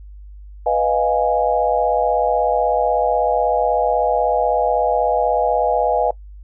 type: chord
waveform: sine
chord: F half-diminished seventh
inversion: second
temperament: equal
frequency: 493.9 / 622.3 / 698.5 / 830.6 Hz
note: Cb5 / Eb5 / F5 / Ab5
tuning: 0 / 0 / 0 / 0 cents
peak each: -20 dBFS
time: 0.66-6.11 s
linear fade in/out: 5 ms
effects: noise-tail reverb RT60 0.1 s tail -21 dB re dry + added 50 Hz sine -35 dBFS peak until 6.43 s